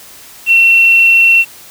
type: tone with quantisation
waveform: sine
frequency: 2714 Hz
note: E7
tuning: 50 cents sharp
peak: -4 dBFS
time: 0.46-1.45 s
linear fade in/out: 50 ms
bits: 5
effects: white hiss -36 dBFS RMS until 1.7 s